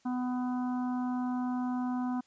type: harmonic tone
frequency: 250 Hz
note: B3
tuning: 21 cents sharp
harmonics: 1 / 3 / 4 / 5 / 6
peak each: -30 / -40 / -43 / -48 / -52 dBFS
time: 0.05-2.21 s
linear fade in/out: 10 ms
effects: white hiss -67 dBFS RMS until 2.26 s + resampled to 16000 Hz